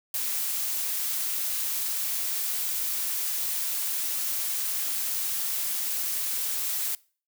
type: noise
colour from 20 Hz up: blue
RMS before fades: -29 dBFS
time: 0.14-6.95 s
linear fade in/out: 2 ms
effects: noise-tail reverb RT60 0.4 s tail -23 dB re dry